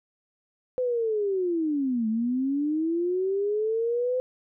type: linear two-way sweep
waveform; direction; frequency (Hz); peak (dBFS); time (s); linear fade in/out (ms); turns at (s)
sine; down then up; 512 to 215.8 to 512; -23; 0.78-4.2; 0; 2.08
effects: none